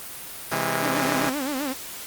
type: chord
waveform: 5% pulse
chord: C augmented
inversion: none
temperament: just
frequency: 130.81 / 163.52 / 204.4 Hz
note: C3 / E3 / G#3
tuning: 0 / -14 / -27 cents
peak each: -17 dBFS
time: 0.51-1.3 s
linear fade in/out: 10 ms
type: tone with vibrato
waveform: sawtooth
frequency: 277.2 Hz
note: C#4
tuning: in tune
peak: -22 dBFS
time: 0.82-1.74 s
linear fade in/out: 20 ms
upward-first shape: sine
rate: 7.7 Hz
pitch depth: 140 cents each way
effects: white hiss -37 dBFS RMS until 2.06 s + Opus 32 kbps